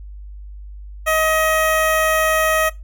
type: tone with notch filter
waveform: 15% pulse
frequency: 632 Hz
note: D#5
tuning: 27 cents sharp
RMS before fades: -17 dBFS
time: 1.06-2.7 s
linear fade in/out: 20 ms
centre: 4900 Hz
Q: 1.8
effects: noise-tail reverb RT60 0.2 s tail -19 dB re dry + added 50 Hz sine -32 dBFS peak until 2.83 s